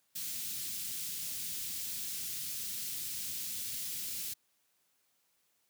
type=band-stop noise; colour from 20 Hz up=white; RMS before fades=-39 dBFS; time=0.15-4.34 s; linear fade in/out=10 ms; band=180 to 3300 Hz; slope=12 dB/octave; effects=white hiss -75 dBFS RMS until 5.69 s + high-pass 100 Hz 12 dB/octave